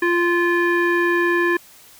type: tone with low-pass filter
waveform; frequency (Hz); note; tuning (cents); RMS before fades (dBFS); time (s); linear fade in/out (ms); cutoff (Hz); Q
square; 346.9; F4; -12; -18; 0.02-1.57; 5; 1900; 4.9
effects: white hiss -47 dBFS RMS until 1.99 s